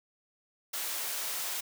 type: high-pass noise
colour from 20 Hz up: white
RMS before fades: -35 dBFS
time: 0.73-1.61 s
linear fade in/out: 10 ms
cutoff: 480 Hz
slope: 12 dB/octave
effects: none